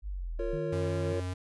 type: exponential sweep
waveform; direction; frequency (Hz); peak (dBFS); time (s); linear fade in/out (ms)
sine; down; 51.91 to 33.43; -33; 0.02-0.59; 50
type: chord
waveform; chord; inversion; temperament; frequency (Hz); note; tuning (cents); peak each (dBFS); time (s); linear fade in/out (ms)
triangle; Bb minor; second; equal with one note detuned; 349.2 / 460 / 554.4; F4 / Bb4 / Db5; 0 / -23 / 0; -34; 0.39-1.2; 5
type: tone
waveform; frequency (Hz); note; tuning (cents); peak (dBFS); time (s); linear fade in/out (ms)
sine; 155.3; D#3; -3; -35; 0.53-1.13; 2
type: tone with vibrato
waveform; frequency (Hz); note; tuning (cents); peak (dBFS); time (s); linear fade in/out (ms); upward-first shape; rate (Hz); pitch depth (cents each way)
square; 91.4; F#2; -21; -33; 0.72-1.34; 10; triangle; 5.2; 11
effects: resampled to 24000 Hz